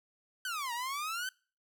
sawtooth exponential two-way sweep, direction down then up, 1552 to 926 to 1552 Hz, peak -31 dBFS, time 0.45-1.29 s, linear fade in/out 2 ms, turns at 0.73 s, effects noise-tail reverb RT60 0.4 s tail -25 dB re dry

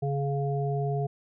harmonic tone, 140 Hz, C#3, 18 cents sharp, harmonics 1 / 3 / 5, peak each -27 / -32 / -34 dBFS, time 0.02-1.07 s, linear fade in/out 10 ms, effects none

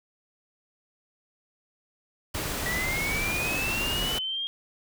pink noise, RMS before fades -31 dBFS, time 2.34-4.19 s, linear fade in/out 10 ms
sine linear sweep, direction up, 1924 to 3245 Hz, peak -28 dBFS, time 2.66-4.47 s, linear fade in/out 0 ms
effects none

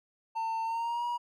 triangle tone with pitch glide, 900 to 959 Hz, A5 to A#5, +39 to +49 cents, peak -28 dBFS, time 0.35-1.18 s, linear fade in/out 20 ms, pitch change +110 cents, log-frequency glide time 0.63-1.05 s, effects none

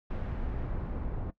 brown noise with low-pass filter sweep, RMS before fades -34 dBFS, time 0.1-1.31 s, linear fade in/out 10 ms, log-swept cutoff 2200 to 1100 Hz, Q 0.75, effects noise-tail reverb RT60 0.1 s tail -18 dB re dry

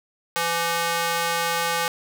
square tone with high-pass filter, 168.6 Hz, E3, 39 cents sharp, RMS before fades -24 dBFS, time 0.36-1.88 s, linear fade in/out 0 ms, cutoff 840 Hz, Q 0.85, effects none

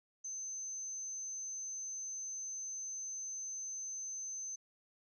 sine tone, 6190 Hz, G8, 23 cents flat, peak -40 dBFS, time 0.24-4.56 s, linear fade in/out 10 ms, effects none

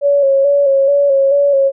sine tone with vibrato, 557 Hz, C#5, 8 cents sharp, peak -8 dBFS, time 0.01-1.72 s, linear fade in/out 50 ms, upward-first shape square, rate 2.3 Hz, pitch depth 34 cents each way, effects none

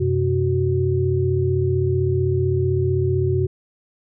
sine tone cluster, 92.4 / 128.1 / 371.4 Hz, F#2 / C3 / F#4, -2 / -36 / +7 cents, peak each -21 dBFS, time 0-3.47 s, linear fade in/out 10 ms, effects none

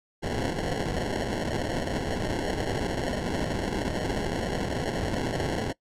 white noise with sample-and-hold, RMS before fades -29 dBFS, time 0.22-5.73 s, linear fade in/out 20 ms, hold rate 1225 Hz, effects noise-tail reverb RT60 0.1 s tail -21 dB re dry + low-pass 8000 Hz 12 dB/octave

